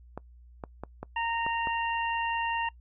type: clicks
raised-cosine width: 1 ms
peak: -22 dBFS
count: 6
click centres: 0.176 / 0.638 / 0.836 / 1.03 / 1.465 / 1.672 s
type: harmonic tone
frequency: 925 Hz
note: A#5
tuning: 14 cents flat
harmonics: 1 / 2 / 3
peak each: -29 / -35 / -34 dBFS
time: 1.16-2.69 s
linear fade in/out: 5 ms
effects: noise-tail reverb RT60 0.1 s tail -24 dB re dry + added 60 Hz sine -50 dBFS peak until 2.8 s